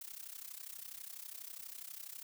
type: noise with amplitude modulation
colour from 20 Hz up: blue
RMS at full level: -45 dBFS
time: 0.01-2.23 s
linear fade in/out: 5 ms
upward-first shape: sine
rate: 32.2 Hz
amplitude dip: 85%
effects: none